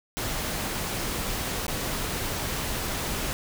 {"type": "noise with dropouts", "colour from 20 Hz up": "pink", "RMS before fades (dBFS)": -30, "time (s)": [0.17, 3.33], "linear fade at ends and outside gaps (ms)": 0, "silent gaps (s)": [1.666, 1.681], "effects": []}